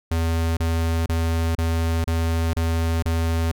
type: tone bursts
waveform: square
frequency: 82.41 Hz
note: E2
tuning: in tune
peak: -20 dBFS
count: 7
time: 0.11-3.516 s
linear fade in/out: 5 ms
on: 460 ms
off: 31 ms
effects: none